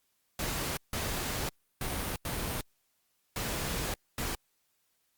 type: noise bursts at uneven times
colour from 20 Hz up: pink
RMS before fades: -34 dBFS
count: 6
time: 0.39-0.77 / 0.93-1.49 / 1.81-2.16 / 2.25-2.61 / 3.36-3.94 / 4.18-4.35 s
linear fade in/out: 2 ms
effects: white hiss -75 dBFS RMS until 5.17 s + Opus 48 kbps